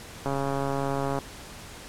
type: click train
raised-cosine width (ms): 1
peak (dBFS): -15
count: 129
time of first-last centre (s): 0.26-1.188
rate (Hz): 138
effects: pink hiss -43 dBFS RMS until 1.88 s + low-pass 11000 Hz 12 dB/octave

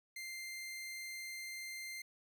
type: tone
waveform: sawtooth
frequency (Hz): 2093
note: C7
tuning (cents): 0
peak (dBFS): -40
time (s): 0.16-2.02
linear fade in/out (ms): 5
effects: none

